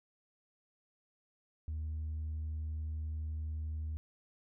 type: tone with tanh clipping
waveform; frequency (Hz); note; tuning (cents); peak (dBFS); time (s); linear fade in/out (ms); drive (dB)
triangle; 77.9; D#2; +3; -36; 1.68-3.97; 0; 6
effects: none